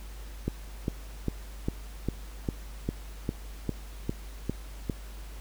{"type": "click train", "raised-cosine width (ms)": 3, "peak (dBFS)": -15, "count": 12, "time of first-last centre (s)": [0.48, 4.898], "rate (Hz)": 2.49, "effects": ["added 50 Hz sine -40 dBFS peak until 5.4 s", "pink hiss -51 dBFS RMS until 5.4 s"]}